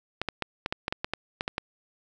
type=clicks; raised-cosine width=0.3 ms; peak=-12 dBFS; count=12; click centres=0.216 / 0.287 / 0.423 / 0.661 / 0.725 / 0.881 / 0.925 / 1.045 / 1.136 / 1.409 / 1.479 / 1.581 s; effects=none